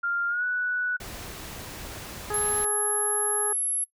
sine tone with pitch glide, 1396.9 to 1478.3 Hz, F6 to F#6, 0 to -2 cents, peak -24 dBFS, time 0.03-0.97 s, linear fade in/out 10 ms, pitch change +98 cents, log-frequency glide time 0.28-0.44 s
pink noise, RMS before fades -39 dBFS, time 1-2.65 s, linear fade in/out 5 ms
harmonic tone, 418.1 Hz, G#4, 12 cents sharp, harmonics 1 / 2 / 3 / 4, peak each -31 / -34 / -36 / -37 dBFS, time 2.3-3.53 s, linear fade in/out 5 ms
sine tone, 11175 Hz, F9, in tune, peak -23 dBFS, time 2.34-3.84 s, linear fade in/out 2 ms
effects noise-tail reverb RT60 0.1 s tail -19 dB re dry

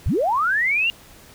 sine linear sweep, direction up, 39 to 2845 Hz, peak -17 dBFS, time 0.06-0.9 s, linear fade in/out 0 ms, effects pink hiss -47 dBFS RMS until 1.34 s

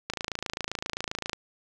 click train, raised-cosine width 0.2 ms, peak -13 dBFS, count 35, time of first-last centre 0.1-1.332 s, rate 27.6 Hz, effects none

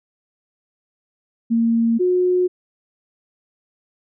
sine tone pair in turn, 230 / 362.6 Hz, A#3 / F#4, -23 / -35 cents, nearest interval minor sixth, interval 788 cents, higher second, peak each -14 dBFS, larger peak neither, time 1.5-1.99 / 1.99-2.48 s, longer neither, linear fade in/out 20 ms, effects none

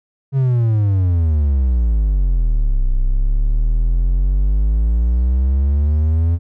triangle exponential two-way sweep, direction down then up, 138.59 to 31.15 to 85.9 Hz, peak -10 dBFS, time 0.32-6.39 s, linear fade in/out 50 ms, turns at 2.91 s, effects none

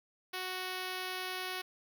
5% pulse tone with notch filter, 370 Hz, F#4, in tune, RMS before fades -39 dBFS, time 0.33-1.62 s, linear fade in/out 10 ms, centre 8100 Hz, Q 1.6, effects none

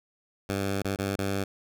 10% pulse tone with dropouts, 98.3 Hz, G2, 5 cents sharp, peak -19 dBFS, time 0.49-1.44 s, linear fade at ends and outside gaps 5 ms, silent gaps 0.821-0.846 / 0.961-0.987 / 1.159-1.187 s, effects none

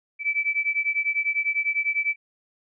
sine beating tone pair, 2307 / 2317 Hz, D7 / D7, -31 / -24 cents, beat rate 10 Hz, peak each -25 dBFS, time 0.19-2.16 s, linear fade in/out 50 ms, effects none

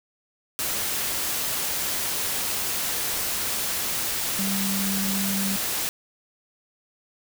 sine tone in noise, 195.7 Hz, G3, 3 cents flat, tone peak -26 dBFS, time 4.39-5.56 s, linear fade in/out 0 ms, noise white, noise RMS -27 dBFS, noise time 0.59-5.89 s, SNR -2 dB, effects none

